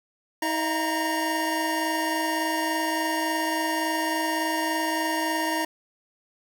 square tone cluster, 320.5 / 620 / 678 / 938 / 1843 Hz, E4 / D#5 / E5 / A#5 / A#6, -49 / -6 / +49 / +11 / -20 cents, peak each -30 / -35 / -35 / -29 / -32 dBFS, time 0.42-5.65 s, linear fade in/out 5 ms, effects 10-bit

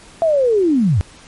sine linear sweep, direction down, 677 to 76.6 Hz, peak -11 dBFS, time 0.22-1.01 s, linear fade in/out 0 ms, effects pink hiss -43 dBFS RMS until 1.27 s + MP3 48 kbps

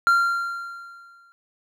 triangle tone with exponential decay, 1383 Hz, F6, 17 cents flat, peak -11 dBFS, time 0.07-1.32 s, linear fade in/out 0 ms, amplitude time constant 270 ms, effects none

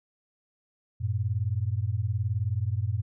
sine beating tone pair, 94.8 / 113.8 Hz, F#2 / A#2, +43 / -41 cents, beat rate 19 Hz, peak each -28 dBFS, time 1-3.02 s, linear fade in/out 20 ms, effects none

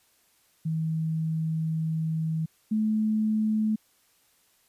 sine tone pair in turn, 159.9 / 216.2 Hz, D#3 / A3, +48 / -30 cents, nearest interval perfect fourth, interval 522 cents, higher second, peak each -25 / -22 dBFS, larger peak second, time 0.65-2.46 / 2.71-3.76 s, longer first, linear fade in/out 10 ms, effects white hiss -65 dBFS RMS until 4.68 s + resampled to 32000 Hz

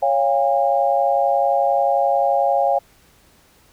sine chord, Db major, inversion none, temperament equal with one note detuned, 554.4 / 698.5 / 809.8 Hz, Db5 / F5 / Ab5, 0 / 0 / -44 cents, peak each -19 dBFS, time 0.02-2.79 s, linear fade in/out 10 ms, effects pink hiss -54 dBFS RMS until 3.72 s

